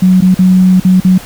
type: tone with dropouts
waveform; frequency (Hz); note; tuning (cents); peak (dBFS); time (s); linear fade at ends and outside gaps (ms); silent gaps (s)
sine; 185; F#3; 0; -3; 0.02-1.18; 5; 0.207-0.221 / 0.345-0.389 / 0.8-0.848 / 1.002-1.047
effects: pink hiss -30 dBFS RMS until 1.25 s